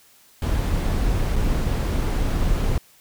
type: noise with dropouts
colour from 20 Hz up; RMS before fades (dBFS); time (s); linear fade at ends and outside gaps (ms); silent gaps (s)
brown; -21; 0.42-2.78; 2; 1.359-1.362
effects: white hiss -54 dBFS RMS until 3 s